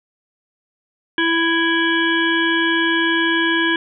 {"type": "harmonic tone", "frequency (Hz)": 331.2, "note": "E4", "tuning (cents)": 8, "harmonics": [1, 3, 5, 7, 9, 10], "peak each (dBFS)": [-19, -25, -18, -28, -26, -26], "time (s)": [1.18, 3.76], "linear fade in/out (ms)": 2, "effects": []}